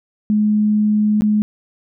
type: tone with dropouts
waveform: sine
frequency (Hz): 211.3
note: G#3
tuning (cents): +30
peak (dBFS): -12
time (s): 0.3-1.42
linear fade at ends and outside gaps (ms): 0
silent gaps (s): 1.209-1.22
effects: none